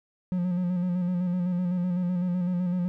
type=tone with vibrato; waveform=triangle; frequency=179 Hz; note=F3; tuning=43 cents sharp; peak=-22 dBFS; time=0.32-2.88 s; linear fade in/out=0 ms; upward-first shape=square; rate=7.9 Hz; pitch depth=34 cents each way; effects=none